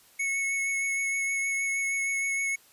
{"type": "tone with vibrato", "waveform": "square", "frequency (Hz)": 2201, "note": "C#7", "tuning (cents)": -13, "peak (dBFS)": -27, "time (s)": [0.19, 2.56], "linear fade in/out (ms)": 10, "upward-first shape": "triangle", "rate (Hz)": 6.4, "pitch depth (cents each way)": 15, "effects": ["white hiss -58 dBFS RMS until 2.72 s", "resampled to 32000 Hz"]}